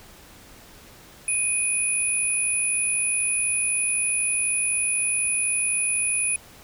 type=tone pair together; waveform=sine; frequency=2489 / 9956 Hz; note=D#7 / D#9; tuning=0 / 0 cents; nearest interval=2 octaves; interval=2400 cents; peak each=-27 / -22 dBFS; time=1.28-6.36 s; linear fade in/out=2 ms; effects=pink hiss -48 dBFS RMS until 6.63 s